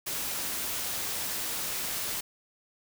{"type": "noise", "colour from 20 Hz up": "white", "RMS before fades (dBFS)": -33, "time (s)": [0.06, 2.21], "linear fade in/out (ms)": 10, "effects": []}